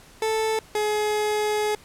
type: tone pair in turn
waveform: 30% pulse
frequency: 440 / 422.5 Hz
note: A4 / G#4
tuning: 0 / +30 cents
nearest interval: minor second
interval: 70 cents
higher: first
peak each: -19 dBFS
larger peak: neither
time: 0.22-0.59 / 0.75-1.75 s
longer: second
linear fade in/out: 2 ms
effects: pink hiss -50 dBFS RMS until 1.84 s + low-pass 12000 Hz 12 dB/octave